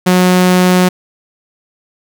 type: tone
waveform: sawtooth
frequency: 182 Hz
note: F#3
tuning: 28 cents flat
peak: -3 dBFS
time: 0.06-0.89 s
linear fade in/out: 10 ms
effects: none

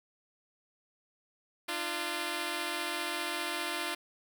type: tone pair together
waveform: 5% pulse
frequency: 300 / 345 Hz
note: D4 / F4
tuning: +37 / -21 cents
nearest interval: major second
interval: 242 cents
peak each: -26 / -23 dBFS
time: 1.68-3.95 s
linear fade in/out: 10 ms
effects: none

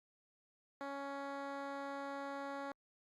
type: tone with band-pass filter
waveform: 10% pulse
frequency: 278.5 Hz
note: C#4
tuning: 8 cents sharp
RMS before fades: -44 dBFS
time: 0.81-2.72 s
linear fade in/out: 0 ms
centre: 590 Hz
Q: 0.51
effects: Opus 48 kbps

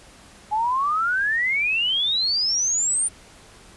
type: exponential sweep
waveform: sine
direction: up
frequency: 830.6 to 9270 Hz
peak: -19 dBFS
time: 0.51-3.09 s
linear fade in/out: 20 ms
effects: pink hiss -48 dBFS RMS until 3.76 s + resampled to 24000 Hz

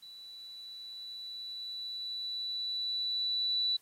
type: tone with level ramp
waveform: sine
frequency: 3958 Hz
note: B7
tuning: 3 cents sharp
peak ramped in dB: -47 to -27 dBFS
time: 0.02-3.77 s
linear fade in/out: 10 ms
effects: white hiss -66 dBFS RMS until 3.81 s + AAC 48 kbps

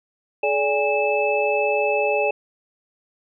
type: tone cluster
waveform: sine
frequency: 423.8 / 578 / 820 / 2617 Hz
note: G#4 / D5 / G#5 / E7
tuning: +35 / -28 / -22 / -13 cents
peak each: -23 / -22 / -25 / -24 dBFS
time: 0.43-2.31 s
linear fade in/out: 5 ms
effects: none

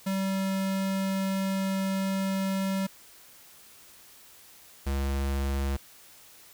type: tone pair in turn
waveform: square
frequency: 192.8 / 68.68 Hz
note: G3 / C#2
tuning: -28 / -15 cents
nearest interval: octave + tritone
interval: 1787 cents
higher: first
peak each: -27 / -27 dBFS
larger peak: neither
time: 0.06-2.87 / 4.86-5.77 s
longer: first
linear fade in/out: 10 ms
effects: white hiss -53 dBFS RMS until 6.53 s

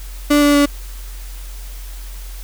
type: tone with pitch steps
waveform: 35% pulse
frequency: 292.2 / 289.5 / 286.8 Hz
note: D4 / D4 / D4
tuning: -9 / -25 / -41 cents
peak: -8 dBFS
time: 0.3-0.66 s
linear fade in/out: 10 ms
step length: 120 ms
effects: added 44 Hz sine -28 dBFS peak until 2.43 s + white hiss -40 dBFS RMS until 2.43 s

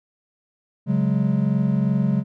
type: chord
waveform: triangle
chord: C# suspended fourth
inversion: none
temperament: equal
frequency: 138.59 / 185 / 207.7 Hz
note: C#3 / F#3 / G#3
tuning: 0 / 0 / 0 cents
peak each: -20 dBFS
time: 0.86-2.24 s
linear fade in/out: 50 ms
effects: none

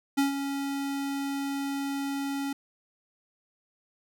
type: tone with ADSR envelope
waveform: square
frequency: 277.8 Hz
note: C#4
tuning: 4 cents sharp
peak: -21 dBFS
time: 0.17-2.53 s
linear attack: 16 ms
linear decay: 130 ms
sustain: -9 dB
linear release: 5 ms
effects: none

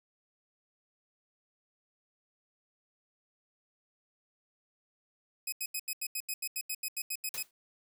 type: tone bursts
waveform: 5% pulse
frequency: 2529 Hz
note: D#7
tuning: 28 cents sharp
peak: -24 dBFS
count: 15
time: 5.47-7.428 s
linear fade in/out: 5 ms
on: 54 ms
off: 82 ms
type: noise with exponential decay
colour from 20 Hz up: white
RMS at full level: -36 dBFS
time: 7.34-7.51 s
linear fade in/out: 2 ms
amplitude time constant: 36 ms
effects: none

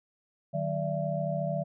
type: tone cluster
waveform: sine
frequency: 153.5 / 187.3 / 582 / 671 Hz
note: D#3 / F#3 / D5 / E5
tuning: -23 / +21 / -16 / +31 cents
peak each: -32 / -36 / -34 / -33 dBFS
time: 0.53-1.64 s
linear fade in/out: 20 ms
effects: none

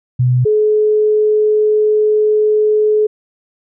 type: tone pair in turn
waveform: sine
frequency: 125.3 / 426.4 Hz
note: B2 / G#4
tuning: +25 / +46 cents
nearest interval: octave + major sixth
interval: 2121 cents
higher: second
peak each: -9 dBFS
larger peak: neither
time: 0.19-0.45 / 0.45-3.07 s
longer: second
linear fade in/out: 10 ms
effects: none

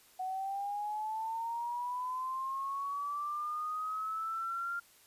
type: linear sweep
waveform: sine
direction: up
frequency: 740 to 1396.9 Hz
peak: -34 dBFS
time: 0.19-4.8 s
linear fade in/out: 10 ms
effects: white hiss -62 dBFS RMS until 5.06 s + resampled to 32000 Hz

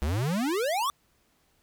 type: exponential sweep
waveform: square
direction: up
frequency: 65.6 to 1200 Hz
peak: -26 dBFS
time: 0.02-0.9 s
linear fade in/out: 0 ms
effects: pink hiss -68 dBFS RMS until 1.62 s

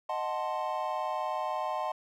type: chord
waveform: triangle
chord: D# diminished seventh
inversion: none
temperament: equal with one note detuned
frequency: 620.5 / 740 / 880 / 1046.5 Hz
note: D#5 / F#5 / A5 / C6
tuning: -5 / 0 / 0 / 0 cents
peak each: -34 dBFS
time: 0.09-1.92 s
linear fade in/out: 5 ms
effects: none

